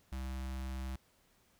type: tone with notch filter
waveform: square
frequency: 65.3 Hz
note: C2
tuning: 3 cents flat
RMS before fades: -40 dBFS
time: 0.12-0.96 s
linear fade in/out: 5 ms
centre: 460 Hz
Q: 2
effects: pink hiss -70 dBFS RMS until 1.59 s